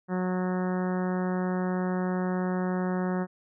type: harmonic tone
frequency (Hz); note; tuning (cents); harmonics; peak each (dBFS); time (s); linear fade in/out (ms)
183.1; F#3; -18; 1 / 2 / 3 / 4 / 5 / 6 / 7 / 8 / 9 / 10; -27 / -33 / -37 / -39 / -41 / -43 / -44 / -45 / -46 / -47; 0.08-3.27; 50
effects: none